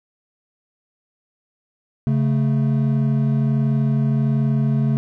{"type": "tone pair together", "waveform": "triangle", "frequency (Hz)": [138.53, 219.9], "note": ["C#3", "A3"], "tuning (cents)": [-1, -1], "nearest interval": "minor sixth", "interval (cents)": 800, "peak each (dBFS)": [-15, -19], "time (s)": [2.07, 4.97], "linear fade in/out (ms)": 0, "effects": []}